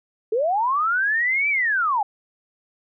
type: linear two-way sweep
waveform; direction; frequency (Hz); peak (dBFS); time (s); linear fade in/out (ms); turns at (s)
sine; up then down; 415.3 to 2349 to 778; -18; 0.32-2.03; 5; 1.49
effects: none